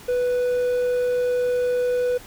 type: tone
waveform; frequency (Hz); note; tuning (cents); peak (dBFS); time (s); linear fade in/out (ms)
triangle; 493.9; B4; 0; -17; 0.08-2.18; 10
effects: pink hiss -44 dBFS RMS until 2.26 s